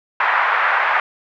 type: band-pass noise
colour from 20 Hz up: pink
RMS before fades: -17 dBFS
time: 0.2-1 s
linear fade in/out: 2 ms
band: 860 to 2000 Hz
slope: 24 dB/octave
effects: none